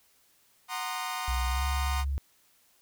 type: chord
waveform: sawtooth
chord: C half-diminished seventh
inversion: second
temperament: equal with one note detuned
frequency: 740 / 932.3 / 1046.5 / 1223.8 Hz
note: Gb5 / Bb5 / C6 / Eb6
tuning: 0 / 0 / 0 / -29 cents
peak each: -34 dBFS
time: 0.68-2.05 s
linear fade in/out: 50 ms
type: tone with pitch glide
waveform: sine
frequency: 62.4 to 69.24 Hz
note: B1 to C#2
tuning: +19 to -1 cents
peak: -27 dBFS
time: 1.28-2.18 s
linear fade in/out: 0 ms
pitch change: +180 cents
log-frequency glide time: 1.48-1.65 s
effects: white hiss -65 dBFS RMS until 2.81 s